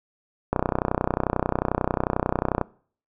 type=click train; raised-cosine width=1 ms; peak=-7 dBFS; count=66; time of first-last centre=0.53-2.613 s; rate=31.2 Hz; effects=noise-tail reverb RT60 0.5 s tail -23 dB re dry